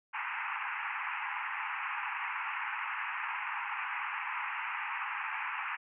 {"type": "band-pass noise", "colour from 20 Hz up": "pink", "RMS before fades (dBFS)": -37, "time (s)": [0.13, 5.77], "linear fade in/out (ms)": 20, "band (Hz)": [830, 2700], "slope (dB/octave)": 96, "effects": []}